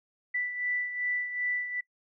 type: beating tone pair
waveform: sine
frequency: 1975.5 / 1978.1 Hz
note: B6 / B6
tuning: 0 / +2 cents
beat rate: 2.6 Hz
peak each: -30 / -37 dBFS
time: 0.34-1.81 s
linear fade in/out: 10 ms
effects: noise-tail reverb RT60 0.1 s tail -22 dB re dry